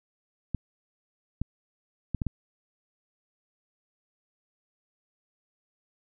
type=clicks; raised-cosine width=5 ms; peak=-16 dBFS; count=5; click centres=0.547 / 1.416 / 2.147 / 2.218 / 2.267 s; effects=none